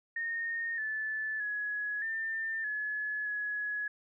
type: tone with pitch steps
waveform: sine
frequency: 1841 / 1743 / 1682 / 1795 / 1704 / 1685 Hz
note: A#6 / A6 / G#6 / A6 / G#6 / G#6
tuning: -22 / -17 / +22 / +34 / +44 / +25 cents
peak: -32 dBFS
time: 0.16-3.88 s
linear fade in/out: 5 ms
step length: 620 ms
effects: none